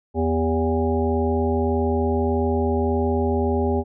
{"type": "harmonic tone with a mistuned harmonic", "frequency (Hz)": 81.7, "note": "E2", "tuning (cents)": -15, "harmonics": [1, 3, 5, 7, 9, 10], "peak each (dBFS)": [-23, -24, -23, -30, -34, -29], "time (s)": [0.14, 3.84], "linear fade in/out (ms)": 50, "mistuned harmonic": 5, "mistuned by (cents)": -34, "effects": []}